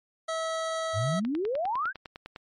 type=tone; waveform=25% pulse; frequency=648 Hz; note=E5; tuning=30 cents flat; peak=-25 dBFS; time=0.28-1.2 s; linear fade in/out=10 ms
type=exponential sweep; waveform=sine; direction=up; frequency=91.5 to 1661.2 Hz; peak=-26 dBFS; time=0.93-1.93 s; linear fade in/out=50 ms
type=click train; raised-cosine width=0.3 ms; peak=-24 dBFS; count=12; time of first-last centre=1.25-2.361 s; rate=9.9 Hz
effects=low-pass 9000 Hz 12 dB/octave + MP3 48 kbps